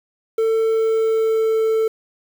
triangle tone with pitch glide, 446.8 to 443.2 Hz, A4 to A4, +27 to +13 cents, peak -13 dBFS, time 0.38-1.88 s, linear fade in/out 5 ms, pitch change -14 cents, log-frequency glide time 0.56-1.6 s, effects 7-bit

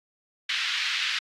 white band-pass noise, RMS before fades -28 dBFS, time 0.49-1.19 s, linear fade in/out 5 ms, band 1600 to 3900 Hz, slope 24 dB/octave, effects AAC 64 kbps

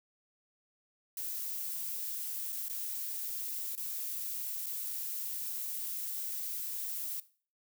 violet noise with dropouts, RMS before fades -38 dBFS, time 1.17-7.2 s, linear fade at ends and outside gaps 2 ms, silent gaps 2.523-2.527 / 2.684-2.697 / 3.753-3.776 / 4.661-4.666 s, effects noise-tail reverb RT60 0.4 s tail -17 dB re dry

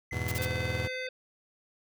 triangle tone with pitch glide, 2038 to 2051 Hz, C7 to C7, -46 to -35 cents, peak -36 dBFS, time 0.11-1.07 s, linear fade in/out 2 ms, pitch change +11 cents, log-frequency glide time 0.5-0.72 s
40% pulse chord, E major, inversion none, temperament just, 82.41 / 103.01 / 123.61 Hz, E2 / G#2 / B2, 0 / -14 / +2 cents, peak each -35 dBFS, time 0.12-0.88 s, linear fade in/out 10 ms
white noise bursts, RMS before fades -37 dBFS, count 3, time 0.28-0.452 s, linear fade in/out 2 ms, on 34 ms, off 35 ms
harmonic tone, 512 Hz, C5, 38 cents flat, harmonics 1 / 3 / 5 / 7 / 9, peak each -37 / -42 / -44 / -45 / -47 dBFS, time 0.38-1.09 s, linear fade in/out 5 ms
effects none

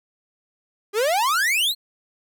45% pulse exponential sweep, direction up, 392 to 4323 Hz, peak -18 dBFS, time 0.93-1.75 s, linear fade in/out 50 ms, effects none

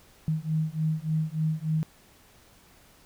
sine beating tone pair, 155.56 / 158.96 Hz, D#3 / D#3, 0 / +37 cents, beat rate 3.4 Hz, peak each -28 dBFS, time 0.28-1.83 s, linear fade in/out 0 ms, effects pink hiss -57 dBFS RMS until 3.05 s

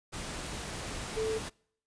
sine tone in noise, 440 Hz, A4, in tune, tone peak -29 dBFS, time 1.16-1.39 s, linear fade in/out 20 ms, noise pink, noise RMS -39 dBFS, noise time 0.12-1.5 s, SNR +7 dB, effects noise-tail reverb RT60 0.6 s tail -25 dB re dry + resampled to 22050 Hz

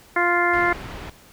harmonic tone, 349.2 Hz, F4, in tune, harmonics 1 / 2 / 3 / 4 / 5 / 6, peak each -24 / -24 / -24 / -24 / -24 / -24 dBFS, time 0.16-0.73 s, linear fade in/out 5 ms
pink low-pass noise, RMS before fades -35 dBFS, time 0.53-1.1 s, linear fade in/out 5 ms, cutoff 2900 Hz, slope 12 dB/octave
effects pink hiss -50 dBFS RMS until 1.32 s

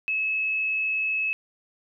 sine tone, 2588 Hz, E7, 32 cents flat, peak -23 dBFS, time 0.08-1.33 s, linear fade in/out 0 ms, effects none

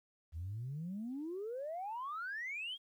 sine exponential sweep, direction up, 75.6 to 3322 Hz, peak -38 dBFS, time 0.32-2.78 s, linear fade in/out 50 ms, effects tanh soft clip ceiling -35 dBFS + 12-bit

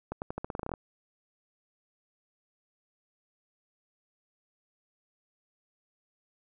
accelerating click train, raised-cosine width 1 ms, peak -20 dBFS, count 13, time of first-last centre 0.12-0.738 s, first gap 99 ms, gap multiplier 0.87, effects none

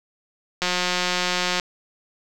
click train, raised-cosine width 0.2 ms, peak -5 dBFS, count 177, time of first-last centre 0.62-1.598 s, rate 180 Hz, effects none

